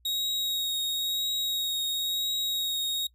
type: tone with vibrato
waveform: 40% pulse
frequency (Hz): 3777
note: A#7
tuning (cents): +22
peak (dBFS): -26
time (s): 0.05-3.07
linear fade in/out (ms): 5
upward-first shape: triangle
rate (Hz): 0.98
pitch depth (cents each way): 16
effects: noise-tail reverb RT60 0.1 s tail -23 dB re dry + added 60 Hz sine -60 dBFS peak until 3.14 s